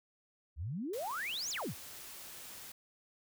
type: exponential two-way sweep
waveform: sine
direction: up then down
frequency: 65.41 to 7180 to 65.41 Hz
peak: -36 dBFS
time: 0.56-1.75 s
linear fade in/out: 50 ms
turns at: 1.5 s
type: noise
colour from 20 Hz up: white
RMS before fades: -49 dBFS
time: 0.93-2.72 s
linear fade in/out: 5 ms
effects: none